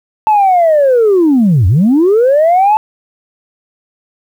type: linear two-way sweep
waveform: sine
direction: down then up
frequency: 880 to 82.41 to 880 Hz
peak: -4 dBFS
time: 0.27-2.77 s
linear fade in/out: 0 ms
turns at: 1.67 s
effects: tanh soft clip ceiling -3 dBFS + 7-bit